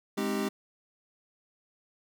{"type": "chord", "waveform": "square", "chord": "Ab major seventh", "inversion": "none", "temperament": "equal", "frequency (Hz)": [207.7, 261.6, 311.1, 392], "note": ["Ab3", "C4", "Eb4", "G4"], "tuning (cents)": [0, 0, 0, 0], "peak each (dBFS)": [-33, -36, -38, -34], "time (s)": [0.17, 0.49], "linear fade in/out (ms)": 10, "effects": []}